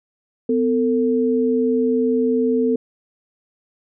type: tone pair together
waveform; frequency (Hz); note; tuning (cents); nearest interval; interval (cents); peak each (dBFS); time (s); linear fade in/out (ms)
sine; 252.6 / 450; B3 / A4; +39 / +39; minor seventh; 1000; -18; 0.49-2.76; 5
effects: none